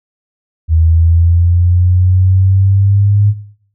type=exponential sweep; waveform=sine; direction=up; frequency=80 to 103.83 Hz; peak=-6 dBFS; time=0.68-3.34 s; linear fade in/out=50 ms; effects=noise-tail reverb RT60 0.6 s tail -17 dB re dry